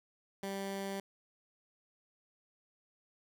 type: tone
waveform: 15% pulse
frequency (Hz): 196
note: G3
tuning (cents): 0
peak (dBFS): -31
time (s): 0.43-1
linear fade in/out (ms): 2
effects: none